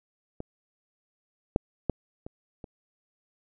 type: clicks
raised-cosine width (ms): 2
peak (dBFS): -22 / -8 / -11 / -25 / -27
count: 5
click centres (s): 0.404 / 1.561 / 1.897 / 2.265 / 2.642
effects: none